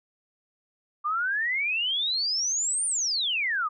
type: exponential two-way sweep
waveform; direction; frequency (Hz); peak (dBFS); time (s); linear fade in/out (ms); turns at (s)
sine; up then down; 1172 to 9300 to 1172; -24; 1.04-3.69; 20; 2.86
effects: none